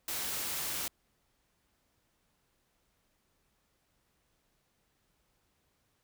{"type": "noise", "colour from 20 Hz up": "white", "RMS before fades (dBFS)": -36, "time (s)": [0.08, 0.88], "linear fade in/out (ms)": 2, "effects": ["pink hiss -75 dBFS RMS until 6.03 s"]}